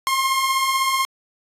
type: beating tone pair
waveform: sawtooth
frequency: 1053 / 1069 Hz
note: C6 / C6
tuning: +11 / +37 cents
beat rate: 16 Hz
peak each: -22 / -15 dBFS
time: 0.07-1.05 s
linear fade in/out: 0 ms
effects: resampled to 32000 Hz